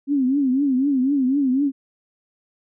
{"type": "tone with vibrato", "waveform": "sine", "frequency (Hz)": 269.8, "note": "C#4", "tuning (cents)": -47, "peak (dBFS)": -16, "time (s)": [0.07, 1.72], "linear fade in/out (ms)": 50, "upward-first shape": "triangle", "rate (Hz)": 4, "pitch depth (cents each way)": 150, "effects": []}